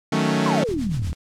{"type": "chord", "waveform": "sawtooth", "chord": "D# half-diminished seventh", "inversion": "none", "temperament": "equal", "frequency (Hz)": [155.56, 185, 220, 277.2], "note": ["D#3", "F#3", "A3", "C#4"], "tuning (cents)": [0, 0, 0, 0], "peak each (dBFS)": [-20, -21, -19, -21], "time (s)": [0.12, 0.64], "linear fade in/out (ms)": 5}
{"type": "noise with tremolo", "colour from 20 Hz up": "white", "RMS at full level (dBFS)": -38, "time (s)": [0.43, 1.15], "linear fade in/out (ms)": 10, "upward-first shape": "sine", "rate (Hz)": 8.2, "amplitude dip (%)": 80}
{"type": "exponential sweep", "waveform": "sine", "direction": "down", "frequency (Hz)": [1109, 67.5], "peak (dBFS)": -22, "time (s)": [0.46, 1.13], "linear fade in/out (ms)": 0}
{"type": "click train", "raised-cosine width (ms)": 5, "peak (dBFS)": -20, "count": 18, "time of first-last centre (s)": [0.69, 1.123], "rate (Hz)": 39.3}
{"effects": ["low-pass 7000 Hz 12 dB/octave"]}